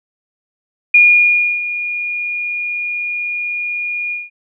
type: tone with ADSR envelope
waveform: sine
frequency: 2432 Hz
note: D#7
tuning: 40 cents flat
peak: -4 dBFS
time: 0.94-4.3 s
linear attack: 6 ms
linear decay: 660 ms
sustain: -14 dB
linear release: 180 ms
effects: none